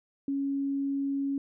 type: tone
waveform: sine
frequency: 277 Hz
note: C#4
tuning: 1 cent flat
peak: -27 dBFS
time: 0.28-1.38 s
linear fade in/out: 2 ms
effects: none